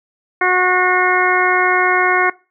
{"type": "harmonic tone with a mistuned harmonic", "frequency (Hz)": 365.2, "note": "F#4", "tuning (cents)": -23, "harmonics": [1, 2, 3, 4, 5, 6], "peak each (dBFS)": [-19, -19, -19, -19, -19, -19], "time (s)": [0.41, 2.3], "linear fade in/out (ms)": 5, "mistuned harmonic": 6, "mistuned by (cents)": -29, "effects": ["noise-tail reverb RT60 0.3 s tail -21 dB re dry"]}